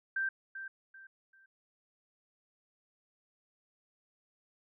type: tone with echo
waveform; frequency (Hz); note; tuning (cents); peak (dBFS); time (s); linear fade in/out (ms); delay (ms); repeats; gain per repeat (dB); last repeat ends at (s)
sine; 1568; G6; 0; -30; 0.16-0.29; 5; 390; 3; -10; 1.46
effects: none